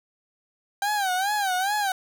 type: tone with vibrato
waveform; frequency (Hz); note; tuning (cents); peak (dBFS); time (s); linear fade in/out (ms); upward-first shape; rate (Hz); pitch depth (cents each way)
30% pulse; 784; G5; 0; -20; 0.82-1.92; 2; sine; 2.4; 130
effects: none